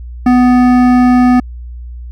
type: tone with hard clipping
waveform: sine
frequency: 248.6 Hz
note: B3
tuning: 12 cents sharp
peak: -7 dBFS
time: 0.26-1.4 s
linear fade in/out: 5 ms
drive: 13 dB
effects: added 60 Hz sine -24 dBFS peak until 2.11 s